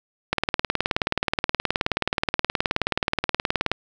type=click train; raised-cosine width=0.3 ms; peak=-4 dBFS; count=65; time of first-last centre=0.33-3.716 s; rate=18.9 Hz; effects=none